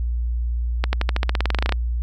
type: accelerating click train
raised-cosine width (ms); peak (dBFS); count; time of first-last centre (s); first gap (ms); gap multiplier
0.3; -5; 17; 0.84-1.723; 90; 0.93
effects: added 59 Hz sine -20 dBFS peak until 2.02 s